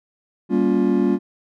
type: chord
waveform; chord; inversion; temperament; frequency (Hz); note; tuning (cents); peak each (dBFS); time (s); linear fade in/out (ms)
triangle; G half-diminished seventh; none; just; 196 / 235.2 / 282.2 / 352.8; G3 / Bb3 / Db4 / F4; 0 / +16 / +31 / +18; -19; 0.49-1.19; 50
effects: none